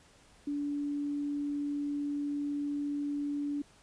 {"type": "tone", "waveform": "sine", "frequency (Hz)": 288.7, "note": "D4", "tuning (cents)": -30, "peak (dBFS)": -31, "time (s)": [0.47, 3.62], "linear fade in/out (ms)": 5, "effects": ["pink hiss -61 dBFS RMS until 3.82 s", "resampled to 22050 Hz"]}